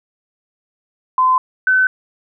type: tone pair in turn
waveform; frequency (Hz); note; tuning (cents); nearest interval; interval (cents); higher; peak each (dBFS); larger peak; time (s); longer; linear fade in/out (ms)
sine; 1026 / 1517.6; C6 / F#6; -34 / +43; perfect fifth; 677; second; -10; neither; 1.18-1.38 / 1.67-1.87; neither; 2
effects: none